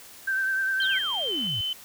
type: tone with vibrato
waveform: sine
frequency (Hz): 1556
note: G6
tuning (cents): -13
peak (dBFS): -23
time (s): 0.27-0.99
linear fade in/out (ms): 10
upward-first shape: sine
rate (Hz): 9.9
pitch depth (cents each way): 29
type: tone with pitch glide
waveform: sine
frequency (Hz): 3156 to 3050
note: G7 to G7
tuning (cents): +11 to -48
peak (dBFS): -26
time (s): 0.8-1.73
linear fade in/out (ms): 2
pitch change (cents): -59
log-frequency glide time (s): 1.26-1.33
type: exponential sweep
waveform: sine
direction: down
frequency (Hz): 4300 to 95.3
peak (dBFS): -32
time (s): 0.82-1.61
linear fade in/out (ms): 0
type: click train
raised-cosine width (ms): 0.3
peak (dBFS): -31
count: 57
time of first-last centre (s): 0.83-1.469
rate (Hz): 87.6
effects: white hiss -47 dBFS RMS until 1.84 s